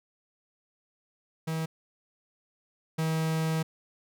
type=tone pair in turn; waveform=45% pulse; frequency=160.6 / 160 Hz; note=E3 / D#3; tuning=-45 / +49 cents; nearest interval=unison; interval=6 cents; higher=first; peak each=-29 / -26 dBFS; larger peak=second; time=1.47-1.66 / 2.98-3.63 s; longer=second; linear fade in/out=10 ms; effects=none